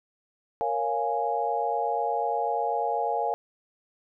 sine chord, Bb minor seventh, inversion none, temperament equal, 466.2 / 554.4 / 698.5 / 830.6 Hz, Bb4 / Db5 / F5 / Ab5, 0 / 0 / 0 / 0 cents, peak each -31 / -33 / -29 / -28 dBFS, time 0.61-3.34 s, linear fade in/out 0 ms, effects none

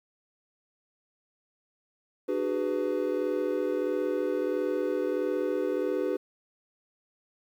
triangle chord, G# half-diminished seventh, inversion second, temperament just, 299 / 373.8 / 415.3 / 498.4 Hz, D4 / F#4 / G#4 / B4, +31 / +18 / 0 / +16 cents, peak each -31 / -29 / -31 / -29 dBFS, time 2.28-6.17 s, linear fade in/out 10 ms, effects 10-bit

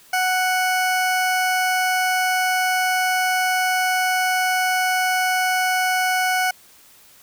20% pulse tone, 740 Hz, F#5, in tune, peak -13 dBFS, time 0.13-6.51 s, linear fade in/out 5 ms, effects white hiss -50 dBFS RMS until 7.22 s

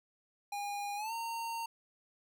square tone with pitch glide, 814 to 919 Hz, G#5 to A#5, -35 to -25 cents, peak -37 dBFS, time 0.52-1.66 s, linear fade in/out 5 ms, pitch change +210 cents, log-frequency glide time 0.96-1.13 s, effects none

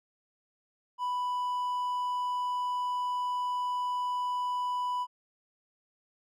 triangle tone, 990 Hz, B5, 4 cents sharp, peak -27 dBFS, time 0.98-5.07 s, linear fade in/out 50 ms, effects none

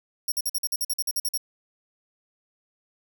10% pulse tone bursts, 5580 Hz, F8, 2 cents flat, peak -18 dBFS, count 13, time 0.28-1.376 s, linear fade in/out 5 ms, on 40 ms, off 48 ms, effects none

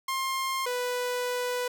sawtooth tone pair in turn, 1062 / 494.3 Hz, C6 / B4, +25 / +1 cents, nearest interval octave + minor second, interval 1324 cents, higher first, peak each -24 dBFS, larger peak neither, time 0.08-0.66 / 0.66-1.68 s, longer second, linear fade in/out 5 ms, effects none

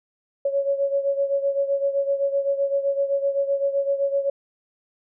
sine beating tone pair, 554.4 / 562.2 Hz, C#5 / C#5, 0 / +24 cents, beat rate 7.8 Hz, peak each -21 / -26 dBFS, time 0.45-4.3 s, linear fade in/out 5 ms, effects none

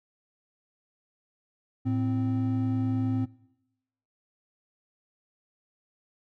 triangle tone pair together, 109.79 / 260 Hz, A2 / C4, -3 / -11 cents, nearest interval octave + minor third, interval 1492 cents, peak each -25 dBFS, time 1.85-3.26 s, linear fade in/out 20 ms, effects noise-tail reverb RT60 0.9 s tail -22 dB re dry

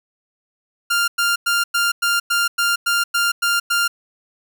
sawtooth tone bursts, 1396.9 Hz, F6, in tune, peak -12 dBFS, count 11, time 0.9-3.88 s, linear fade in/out 10 ms, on 180 ms, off 100 ms, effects none

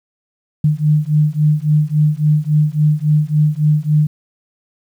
sine beating tone pair, 149.6 / 153.2 Hz, D3 / D#3, +32 / -27 cents, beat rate 3.6 Hz, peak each -14 dBFS, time 0.64-4.07 s, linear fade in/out 5 ms, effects 8-bit

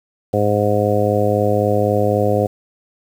harmonic tone, 103.83 Hz, G#2, in tune, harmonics 1 / 2 / 3 / 4 / 5 / 6 / 7, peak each -20 / -23 / -24 / -21 / -18 / -23 / -23 dBFS, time 0.33-2.47 s, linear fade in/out 10 ms, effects 7-bit

